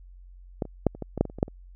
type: clicks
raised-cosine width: 2 ms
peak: -13 / -27 / -6 / -27 / -19 / -17 / -6 / -20 / -30 / -24 / -7 / -27 dBFS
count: 12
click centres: 0.622 / 0.653 / 0.867 / 0.95 / 1.023 / 1.177 / 1.21 / 1.253 / 1.299 / 1.386 / 1.429 / 1.481 s
effects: added 45 Hz sine -45 dBFS peak until 1.75 s